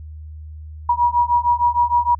sine beating tone pair, 958 / 964.5 Hz, A#5 / B5, +47 / -41 cents, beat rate 6.5 Hz, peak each -17 dBFS, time 0.89-2.15 s, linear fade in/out 5 ms, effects added 77 Hz sine -32 dBFS peak until 2.19 s

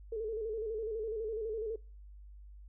sine tone with vibrato, 440 Hz, A4, in tune, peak -34 dBFS, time 0.12-1.76 s, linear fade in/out 5 ms, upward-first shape square, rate 12 Hz, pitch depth 60 cents each way, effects noise-tail reverb RT60 0.4 s tail -24 dB re dry + added 50 Hz sine -49 dBFS peak until 2.68 s

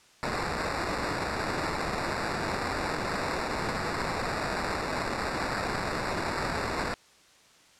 white noise with sample-and-hold, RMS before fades -31 dBFS, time 0.23-6.94 s, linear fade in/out 0 ms, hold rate 3150 Hz, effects white hiss -58 dBFS RMS until 7.79 s + low-pass 7000 Hz 12 dB/octave

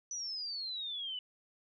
sine exponential sweep, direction down, 5990 to 2947 Hz, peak -37 dBFS, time 0.11-1.19 s, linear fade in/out 2 ms, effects none

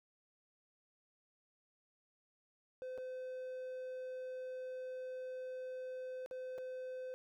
triangle tone with dropouts, 512 Hz, C5, 38 cents flat, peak -40 dBFS, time 2.82-7.14 s, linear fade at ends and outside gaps 0 ms, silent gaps 2.977-2.983 / 6.261-6.311 / 6.58-6.584 s, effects none

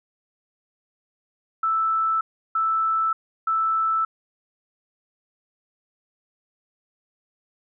sine tone bursts, 1318.5 Hz, E6, in tune, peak -19 dBFS, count 3, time 1.63-4.05 s, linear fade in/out 5 ms, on 580 ms, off 340 ms, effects none

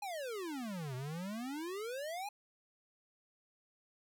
square exponential two-way sweep, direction down then up, 845 to 123.8 to 845 Hz, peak -40 dBFS, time 0.02-2.29 s, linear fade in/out 5 ms, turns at 0.95 s, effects none

